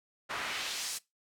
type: noise with band-pass filter sweep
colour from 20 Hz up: pink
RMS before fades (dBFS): -37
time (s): 0.29-0.99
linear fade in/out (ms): 20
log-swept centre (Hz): 1300 to 8200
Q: 1
effects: noise-tail reverb RT60 0.2 s tail -21 dB re dry